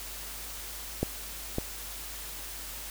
clicks, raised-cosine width 2 ms, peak -13 / -15 dBFS, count 2, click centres 1.03 / 1.584 s, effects added 50 Hz sine -46 dBFS peak until 2.9 s + white hiss -41 dBFS RMS until 2.9 s

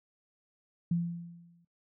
sine tone with exponential decay, 171 Hz, F3, 36 cents flat, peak -24 dBFS, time 0.91-1.65 s, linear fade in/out 5 ms, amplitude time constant 160 ms, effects noise-tail reverb RT60 0.1 s tail -21 dB re dry

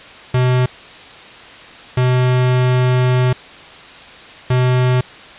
square tone bursts at uneven times, 126.4 Hz, B2, 41 cents sharp, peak -12 dBFS, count 3, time 0.34-0.66 / 1.97-3.33 / 4.5-5.01 s, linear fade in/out 5 ms, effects white hiss -37 dBFS RMS until 5.38 s + resampled to 8000 Hz

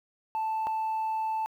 sine tone pair in turn, 880 / 880 Hz, A5 / A5, 0 / 0 cents, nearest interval unison, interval 0 cents, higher neither, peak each -25 dBFS, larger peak neither, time 0.35-0.67 / 0.67-1.46 s, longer second, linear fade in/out 0 ms, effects tanh soft clip ceiling -26 dBFS + 10-bit

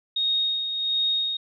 sine tone with tremolo, 3729 Hz, A#7, in tune, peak -20 dBFS, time 0.16-1.37 s, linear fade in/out 5 ms, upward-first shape sine, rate 1.4 Hz, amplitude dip 50%, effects none

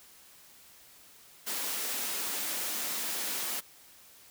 white high-pass noise, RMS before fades -34 dBFS, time 1.46-3.61 s, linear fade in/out 20 ms, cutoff 180 Hz, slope 96 dB/octave, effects white hiss -56 dBFS RMS until 4.3 s

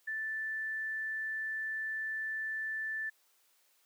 sine tone, 1760 Hz, A6, in tune, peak -34 dBFS, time 0.07-3.1 s, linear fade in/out 10 ms, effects white hiss -70 dBFS RMS until 3.85 s + high-pass 400 Hz 12 dB/octave

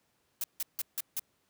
blue noise bursts, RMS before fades -33 dBFS, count 5, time 0.41-1.195 s, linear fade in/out 2 ms, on 29 ms, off 160 ms, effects pink hiss -73 dBFS RMS until 1.49 s + high-pass 100 Hz 12 dB/octave

